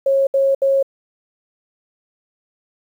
sine tone bursts, 545 Hz, C#5, 29 cents flat, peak -12 dBFS, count 3, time 0.06-0.828 s, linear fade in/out 5 ms, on 210 ms, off 69 ms, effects 8-bit

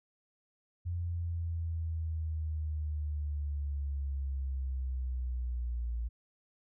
sine linear sweep, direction down, 87.31 to 57.7 Hz, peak -32 dBFS, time 0.85-6.09 s, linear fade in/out 20 ms, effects none

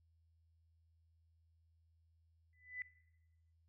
sine tone with exponential growth, 1997 Hz, B6, 19 cents sharp, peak -38 dBFS, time 2.53-2.82 s, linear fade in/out 1 ms, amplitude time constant 62 ms, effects noise-tail reverb RT60 1.0 s tail -19 dB re dry + added 82 Hz sine -70 dBFS peak until 3.68 s

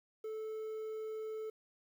triangle tone with quantisation, 436.6 Hz, A4, 13 cents flat, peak -37 dBFS, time 0.24-1.5 s, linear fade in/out 5 ms, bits 11, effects none

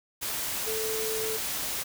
sine tone in noise, 440 Hz, A4, in tune, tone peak -31 dBFS, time 0.66-1.38 s, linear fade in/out 20 ms, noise white, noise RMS -32 dBFS, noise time 0.21-1.84 s, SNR -2 dB, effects none

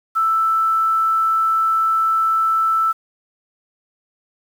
sine tone with quantisation, 1322 Hz, E6, 5 cents sharp, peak -14 dBFS, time 0.15-2.93 s, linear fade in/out 20 ms, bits 7, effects none

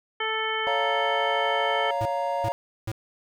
harmonic tone, 440 Hz, A4, in tune, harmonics 1 / 2 / 3 / 4 / 5 / 7, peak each -32 / -32 / -32 / -32 / -32 / -32 dBFS, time 0.2-1.91 s, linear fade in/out 5 ms
triangle chord, Bb minor, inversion first, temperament just, 559.4 / 699.2 / 932.3 Hz, Db5 / F5 / Bb5, +16 / +2 / 0 cents, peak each -27 dBFS, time 0.67-2.52 s, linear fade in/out 0 ms
square tone bursts, 109.8 Hz, A2, 3 cents flat, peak -28 dBFS, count 3, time 2.01-2.916 s, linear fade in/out 0 ms, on 42 ms, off 390 ms
effects none

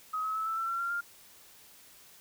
sine tone with pitch steps, 1266 / 1284.4 / 1303.1 / 1322.1 / 1341.3 / 1360.8 / 1380.6 / 1400.7 Hz, D#6 / E6 / E6 / E6 / E6 / F6 / F6 / F6, +30 / -45 / -20 / +5 / +30 / -45 / -20 / +5 cents, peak -30 dBFS, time 0.13-1.01 s, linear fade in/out 10 ms, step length 110 ms, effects white hiss -56 dBFS RMS until 2.2 s

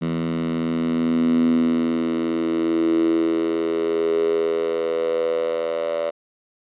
10% pulse tone with high-pass filter sweep, 82.41 Hz, E2, in tune, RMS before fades -21 dBFS, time 0.01-6.11 s, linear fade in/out 20 ms, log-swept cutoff 190 to 580 Hz, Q 8.3, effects resampled to 8000 Hz

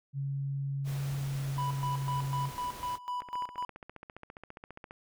sine tone with pitch glide, 138.4 to 135.79 Hz, C#3 to C#3, -2 to -35 cents, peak -31 dBFS, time 0.13-2.52 s, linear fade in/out 50 ms, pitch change -33 cents, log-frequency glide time 1.06-2.05 s
pink noise, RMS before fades -46 dBFS, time 0.84-2.99 s, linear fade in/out 50 ms
triangle tone with tremolo, 987.8 Hz, B5, in tune, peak -30 dBFS, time 1.58-3.65 s, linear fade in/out 2 ms, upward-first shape square, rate 4 Hz, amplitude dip 80%
click train, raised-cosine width 0.5 ms, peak -30 dBFS, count 26, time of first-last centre 3.22-4.909 s, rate 14.8 Hz
effects none

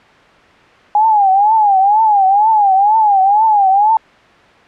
sine tone with vibrato, 822 Hz, G#5, 18 cents flat, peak -7 dBFS, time 0.95-3.97 s, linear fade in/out 2 ms, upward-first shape triangle, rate 2.1 Hz, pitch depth 160 cents each way, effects white hiss -43 dBFS RMS until 4.67 s + low-pass 2000 Hz 12 dB/octave

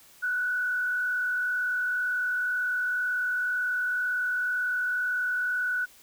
sine tone with frequency modulation, 1480 Hz, F#6, in tune, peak -25 dBFS, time 0.22-5.86 s, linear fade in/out 20 ms, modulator 42 Hz, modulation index 0.61, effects white hiss -55 dBFS RMS until 6.02 s

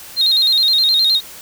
sine tone with vibrato, 3951 Hz, B7, in tune, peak -9 dBFS, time 0.16-1.21 s, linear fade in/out 50 ms, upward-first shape square, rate 9.6 Hz, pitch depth 92 cents each way, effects tanh soft clip ceiling -8 dBFS + white hiss -36 dBFS RMS until 1.41 s

